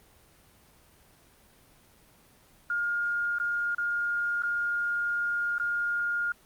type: tone with dropouts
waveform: sine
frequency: 1417 Hz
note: F6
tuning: 25 cents sharp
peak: -26 dBFS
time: 2.7-6.32 s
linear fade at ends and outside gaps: 2 ms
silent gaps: 3.385-3.399 / 3.748-3.782 / 4.422-4.434 / 5.582-5.598 s
effects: pink hiss -59 dBFS RMS until 6.45 s + Opus 24 kbps